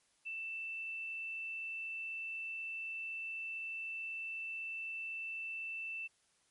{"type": "tone", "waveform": "sine", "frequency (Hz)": 2662, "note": "E7", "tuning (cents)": 16, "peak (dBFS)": -39, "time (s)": [0.25, 6.08], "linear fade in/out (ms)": 20, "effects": ["white hiss -73 dBFS RMS until 6.5 s", "MP3 48 kbps"]}